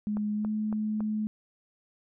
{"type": "tone with pitch glide", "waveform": "sine", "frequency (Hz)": [209.7, 214.2], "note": ["G#3", "A3"], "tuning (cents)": [17, -46], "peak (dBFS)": -27, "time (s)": [0.07, 1.27], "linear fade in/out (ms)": 0, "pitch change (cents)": 37, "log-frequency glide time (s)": [0.34, 0.49]}
{"type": "click train", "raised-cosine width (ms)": 1, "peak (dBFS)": -26, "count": 4, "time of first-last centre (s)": [0.17, 1.006], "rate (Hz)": 3.59}
{"effects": []}